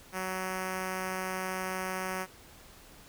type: tone with notch filter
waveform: 5% pulse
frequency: 186.7 Hz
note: F#3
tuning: 16 cents sharp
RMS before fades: -35 dBFS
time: 0.12-2.27 s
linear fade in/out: 50 ms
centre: 4000 Hz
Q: 1.4
effects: pink hiss -54 dBFS RMS until 3.08 s